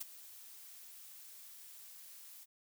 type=noise with ADSR envelope; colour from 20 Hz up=blue; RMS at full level=-39 dBFS; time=0-2.46 s; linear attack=14 ms; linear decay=17 ms; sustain=-15 dB; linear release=34 ms; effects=none